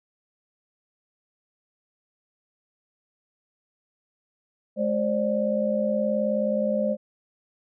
sine tone cluster, 212 / 533 / 592 Hz, G#3 / C5 / D5, +36 / +32 / +14 cents, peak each -26 dBFS, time 4.76-6.97 s, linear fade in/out 50 ms, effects none

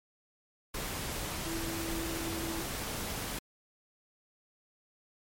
sine tone in noise, 330.4 Hz, E4, 4 cents sharp, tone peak -37 dBFS, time 1.46-2.62 s, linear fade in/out 5 ms, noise pink, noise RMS -37 dBFS, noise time 0.74-3.39 s, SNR -3 dB, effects MP3 64 kbps

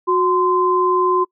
sine tone pair together, 365.6 / 1034 Hz, F#4 / C6, -21 / -21 cents, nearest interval octave + tritone, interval 1800 cents, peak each -16 dBFS, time 0.07-1.25 s, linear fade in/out 20 ms, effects noise-tail reverb RT60 0.1 s tail -24 dB re dry

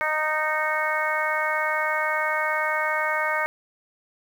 harmonic tone with a mistuned harmonic, 308.4 Hz, D#4, 15 cents flat, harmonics 2 / 3 / 4 / 5 / 6 / 7, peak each -29 / -29 / -29 / -29 / -29 / -29 dBFS, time 0.01-3.46 s, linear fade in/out 0 ms, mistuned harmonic 7, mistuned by +30 cents, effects 8-bit

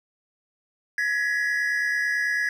triangle tone cluster, 1676 / 1915 / 1984 Hz, G#6 / A#6 / B6, +15 / +46 / +7 cents, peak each -22 / -27 / -29 dBFS, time 0.98-2.49 s, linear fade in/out 2 ms, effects none

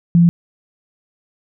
sine tone, 171 Hz, F3, 36 cents flat, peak -7 dBFS, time 0.15-0.29 s, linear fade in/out 0 ms, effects none

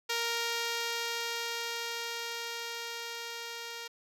5% pulse tone with level ramp, 466.2 Hz, A#4, in tune, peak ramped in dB -18 to -28 dBFS, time 0.09-3.88 s, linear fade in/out 10 ms, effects low-pass 12000 Hz 12 dB/octave

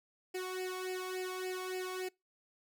sawtooth tone with flanger, 370 Hz, F#4, in tune, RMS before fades -39 dBFS, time 0.34-2.09 s, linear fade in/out 10 ms, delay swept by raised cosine 0.4 to 0.91 ms, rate 3.5 Hz, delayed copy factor +0.9, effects noise-tail reverb RT60 0.2 s tail -25 dB re dry

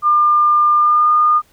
sine tone with pitch glide, 1200 to 1218.2 Hz, D6 to D#6, +37 to -37 cents, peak -9 dBFS, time 0.02-1.42 s, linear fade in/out 50 ms, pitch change +26 cents, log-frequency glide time 0.78-1.11 s, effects pink hiss -54 dBFS RMS until 1.52 s

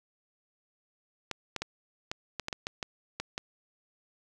clicks, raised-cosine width 0.2 ms, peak -16 dBFS, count 11, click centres 1.313 / 1.563 / 1.62 / 2.115 / 2.397 / 2.484 / 2.528 / 2.669 / 2.828 / 3.2 / 3.379 s, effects none

